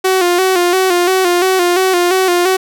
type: tone with vibrato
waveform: sawtooth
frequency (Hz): 364.1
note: F#4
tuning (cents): -28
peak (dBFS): -6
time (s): 0.04-2.57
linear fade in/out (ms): 10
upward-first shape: square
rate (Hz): 2.9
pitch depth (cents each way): 58
effects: none